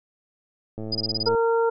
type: click train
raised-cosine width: 2 ms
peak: -21 dBFS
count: 63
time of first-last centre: 0.78-1.349 s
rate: 109 Hz
type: tone bursts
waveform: sine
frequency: 4949 Hz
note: D#8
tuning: 10 cents flat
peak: -22 dBFS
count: 7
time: 0.92-1.287 s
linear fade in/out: 5 ms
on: 31 ms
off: 25 ms
type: harmonic tone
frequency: 460 Hz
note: A#4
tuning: 23 cents flat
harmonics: 1 / 2 / 3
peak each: -19 / -26 / -30 dBFS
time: 1.26-1.7 s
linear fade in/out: 10 ms
effects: none